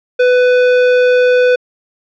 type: tone with hard clipping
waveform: sine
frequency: 498.2 Hz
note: B4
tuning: 15 cents sharp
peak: -9 dBFS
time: 0.19-1.56 s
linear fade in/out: 10 ms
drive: 17 dB
effects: low-pass 3000 Hz 12 dB/octave